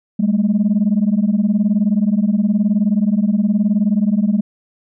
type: beating tone pair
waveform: sine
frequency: 198.1 / 217.1 Hz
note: G3 / A3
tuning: +18 / -23 cents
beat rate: 19 Hz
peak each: -14 dBFS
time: 0.19-4.41 s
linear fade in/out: 10 ms
effects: tanh soft clip ceiling -8 dBFS